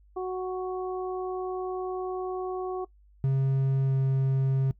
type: harmonic tone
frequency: 370 Hz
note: F#4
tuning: in tune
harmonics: 1 / 2 / 3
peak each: -30 / -36 / -40 dBFS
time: 0.16-2.85 s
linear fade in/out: 10 ms
type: tone with pitch glide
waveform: triangle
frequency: 134.8 to 134.02 Hz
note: C#3 to C3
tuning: -48 to +42 cents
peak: -20 dBFS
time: 3.24-4.71 s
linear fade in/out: 0 ms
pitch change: -10 cents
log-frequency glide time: 3.86-3.93 s
effects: noise-tail reverb RT60 0.1 s tail -21 dB re dry + added 50 Hz sine -55 dBFS peak until 4.79 s